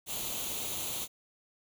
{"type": "noise with comb filter", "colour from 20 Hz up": "white", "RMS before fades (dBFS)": -36, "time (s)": [0.06, 1.08], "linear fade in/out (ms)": 50, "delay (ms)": 0.29, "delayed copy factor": 0.65, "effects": []}